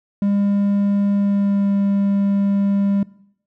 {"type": "tone with pitch glide", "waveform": "triangle", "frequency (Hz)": [201.3, 199.33], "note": ["G3", "G3"], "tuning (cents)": [46, 29], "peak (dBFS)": -13, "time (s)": [0.22, 3.03], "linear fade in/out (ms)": 2, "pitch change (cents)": -17, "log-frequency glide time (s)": [1.12, 1.71], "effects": ["noise-tail reverb RT60 0.7 s tail -20 dB re dry"]}